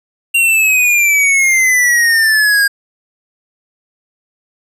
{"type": "exponential sweep", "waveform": "square", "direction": "down", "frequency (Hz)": [2775, 1613], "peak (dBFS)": -9, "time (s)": [0.34, 2.68], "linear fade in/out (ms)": 10, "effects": ["resampled to 32000 Hz"]}